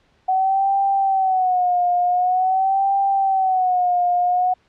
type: tone with vibrato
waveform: sine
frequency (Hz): 748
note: F#5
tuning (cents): +19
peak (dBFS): -15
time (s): 0.28-4.54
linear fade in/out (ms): 10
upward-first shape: sine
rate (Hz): 0.46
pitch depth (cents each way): 90
effects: pink hiss -60 dBFS RMS until 4.68 s + low-pass 4000 Hz 12 dB/octave